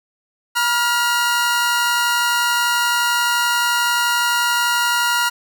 sawtooth tone pair together, 962.5 / 1408 Hz, B5 / F6, -45 / +14 cents, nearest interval perfect fifth, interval 659 cents, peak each -16 / -14 dBFS, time 0.55-5.3 s, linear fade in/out 20 ms, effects none

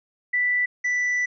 sine / triangle tone pair in turn, 1975.5 / 1975.5 Hz, B6 / B6, 0 / 0 cents, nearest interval unison, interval 0 cents, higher neither, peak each -19 dBFS, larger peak neither, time 0.33-0.66 / 0.84-1.26 s, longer second, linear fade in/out 10 ms, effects resampled to 16000 Hz

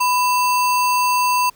sine tone with sample-and-hold, 995 Hz, B5, 13 cents sharp, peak -14 dBFS, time 0-1.5 s, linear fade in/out 10 ms, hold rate 3675 Hz, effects pink hiss -53 dBFS RMS until 1.55 s

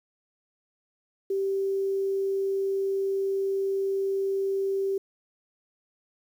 sine tone, 390 Hz, G4, 9 cents flat, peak -24 dBFS, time 1.3-4.98 s, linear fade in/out 5 ms, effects 9-bit

